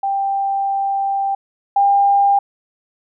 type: tone pair in turn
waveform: sine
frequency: 788 / 799.9 Hz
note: G5 / G5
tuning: +9 / +35 cents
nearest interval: unison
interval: 26 cents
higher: second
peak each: -16 / -10 dBFS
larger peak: second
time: 0.03-1.35 / 1.76-2.39 s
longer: first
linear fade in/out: 5 ms
effects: none